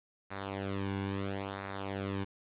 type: tone with flanger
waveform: sawtooth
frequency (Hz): 98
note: G2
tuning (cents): 0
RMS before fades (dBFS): -37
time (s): 0.3-2.25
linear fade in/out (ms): 20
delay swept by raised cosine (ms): 0.31 to 1.61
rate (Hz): 0.74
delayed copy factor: -0.8
effects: resampled to 8000 Hz + 9-bit